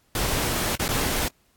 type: noise with dropouts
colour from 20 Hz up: pink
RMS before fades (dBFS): -25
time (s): 0.15-1.28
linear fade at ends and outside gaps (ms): 2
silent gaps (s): 0.755-0.796 / 0.881-0.889
effects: pink hiss -64 dBFS RMS until 1.56 s + AAC 64 kbps